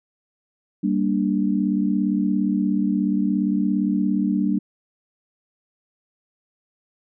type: chord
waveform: sine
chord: G minor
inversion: none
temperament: equal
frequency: 196 / 233.1 / 293.7 Hz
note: G3 / Bb3 / D4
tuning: 0 / 0 / 0 cents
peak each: -21 / -24 / -23 dBFS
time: 0.83-4.59 s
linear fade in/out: 10 ms
effects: none